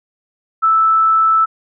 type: tone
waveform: sine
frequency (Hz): 1316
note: E6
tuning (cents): -3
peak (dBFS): -9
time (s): 0.62-1.46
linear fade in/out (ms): 20
effects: none